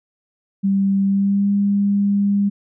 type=tone with pitch glide; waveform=sine; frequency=196 to 201.2 Hz; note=G3 to G3; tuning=0 to +45 cents; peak=-14 dBFS; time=0.63-2.5 s; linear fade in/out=20 ms; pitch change=+45 cents; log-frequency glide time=1.05-1.51 s; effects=none